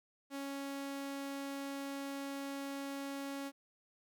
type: tone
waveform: sawtooth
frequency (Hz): 277.2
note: C#4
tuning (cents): 0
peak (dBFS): -36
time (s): 0.3-3.52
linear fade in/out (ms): 50
effects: none